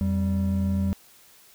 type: tone pair together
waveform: triangle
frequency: 86.51 / 194.2 Hz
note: F2 / G3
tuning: -16 / -16 cents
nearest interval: octave + major second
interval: 1400 cents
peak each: -23 / -22 dBFS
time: 0.01-0.93 s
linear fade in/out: 0 ms
effects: white hiss -54 dBFS RMS until 1.54 s